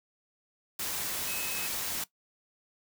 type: tone in noise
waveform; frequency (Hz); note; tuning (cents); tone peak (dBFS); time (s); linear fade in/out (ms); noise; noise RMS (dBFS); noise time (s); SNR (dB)
sine; 2568; E7; -46; -40; 1.27-1.67; 5; white; -34; 0.79-2.04; -9
effects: noise-tail reverb RT60 0.1 s tail -18 dB re dry